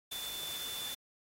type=tone in noise; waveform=sine; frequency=3520 Hz; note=A7; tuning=in tune; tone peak=-40 dBFS; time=0.11-0.95 s; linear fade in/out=10 ms; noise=white; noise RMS=-43 dBFS; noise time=0.11-0.95 s; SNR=0 dB; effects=AAC 48 kbps